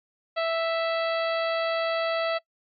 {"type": "harmonic tone with a mistuned harmonic", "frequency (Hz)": 659.3, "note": "E5", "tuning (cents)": 0, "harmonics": [1, 2, 3, 4, 5, 6, 7], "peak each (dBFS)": [-25, -31, -35, -37, -39, -41, -42], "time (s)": [0.36, 2.39], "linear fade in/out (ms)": 20, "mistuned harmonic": 7, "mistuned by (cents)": -31, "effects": ["noise-tail reverb RT60 0.1 s tail -23 dB re dry", "AAC 64 kbps"]}